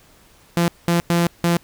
sawtooth tone bursts at uneven times, 171.2 Hz, F3, 34 cents flat, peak -11 dBFS, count 4, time 0.57-0.68 / 0.88-1 / 1.1-1.27 / 1.44-1.57 s, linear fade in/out 0 ms, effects pink hiss -52 dBFS RMS until 1.63 s

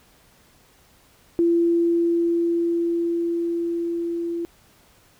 sine tone with level ramp, 339.5 Hz, F4, 49 cents flat, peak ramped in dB -15 to -24 dBFS, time 1.39-4.45 s, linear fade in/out 0 ms, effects pink hiss -56 dBFS RMS until 5.19 s

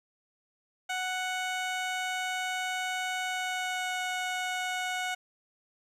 15% pulse tone with pitch glide, 740 to 735.3 Hz, F#5 to F#5, 0 to -11 cents, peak -24 dBFS, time 0.89-5.15 s, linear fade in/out 10 ms, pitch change -11 cents, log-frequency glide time 3.22-4.02 s, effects low-pass 9000 Hz 12 dB/octave + 10-bit

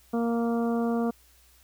harmonic tone, 233.1 Hz, A#3, in tune, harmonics 1 / 2 / 3 / 4 / 5 / 6, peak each -25 / -30 / -34 / -43 / -40 / -45 dBFS, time 0.13-1.11 s, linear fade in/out 10 ms, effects added 61 Hz sine -60 dBFS peak until 1.63 s + white hiss -60 dBFS RMS until 1.63 s

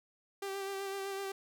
sawtooth tone with vibrato, 392 Hz, G4, in tune, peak -33 dBFS, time 0.42-1.32 s, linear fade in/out 5 ms, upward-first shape sine, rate 7.9 Hz, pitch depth 23 cents each way, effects none

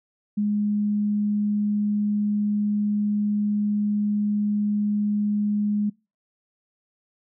sine tone, 207.7 Hz, G#3, in tune, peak -20 dBFS, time 0.37-5.9 s, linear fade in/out 10 ms, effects noise-tail reverb RT60 0.3 s tail -26 dB re dry

